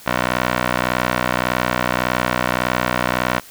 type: tone with band-pass filter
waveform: 15% pulse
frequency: 61.74 Hz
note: B1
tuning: in tune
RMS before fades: -20 dBFS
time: 0.06-3.4 s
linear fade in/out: 10 ms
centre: 1400 Hz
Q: 0.79
effects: white hiss -42 dBFS RMS until 3.5 s